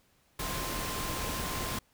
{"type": "tone in noise", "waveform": "sine", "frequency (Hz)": 1046.5, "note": "C6", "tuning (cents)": 0, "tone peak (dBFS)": -41, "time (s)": [0.39, 1.79], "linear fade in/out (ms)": 5, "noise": "pink", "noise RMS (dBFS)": -35, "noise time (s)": [0.39, 1.79], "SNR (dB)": -9, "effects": ["pink hiss -68 dBFS RMS until 1.93 s"]}